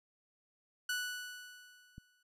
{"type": "tone with exponential decay", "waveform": "sawtooth", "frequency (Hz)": 1480, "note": "F#6", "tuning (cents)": 0, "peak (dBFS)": -29, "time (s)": [0.89, 2.23], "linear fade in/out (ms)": 5, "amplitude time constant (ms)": 290}
{"type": "click", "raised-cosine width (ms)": 5, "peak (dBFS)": -36, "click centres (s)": 1.981}
{"effects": ["resampled to 32000 Hz"]}